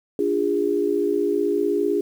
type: chord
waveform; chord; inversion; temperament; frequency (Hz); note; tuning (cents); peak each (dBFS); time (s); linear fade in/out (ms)
sine; D diminished; none; equal with one note detuned; 293.7 / 349.2 / 408.9; D4 / F4 / Ab4; 0 / 0 / -27; -25 / -24 / -21; 0.19-2.01; 2
effects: 8-bit